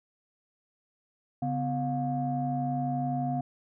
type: tone cluster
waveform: sine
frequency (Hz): 140.4 / 252.1 / 711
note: C#3 / B3 / F5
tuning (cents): +22 / +36 / +31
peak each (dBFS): -31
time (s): 1.42-3.41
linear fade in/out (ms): 5
effects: tanh soft clip ceiling -19 dBFS